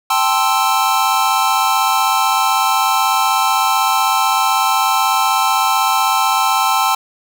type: chord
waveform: square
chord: A minor seventh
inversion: third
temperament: equal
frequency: 784 / 880 / 1046.5 / 1318.5 Hz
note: G5 / A5 / C6 / E6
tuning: 0 / 0 / 0 / 0 cents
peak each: -19 dBFS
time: 0.1-6.95 s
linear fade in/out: 5 ms
effects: none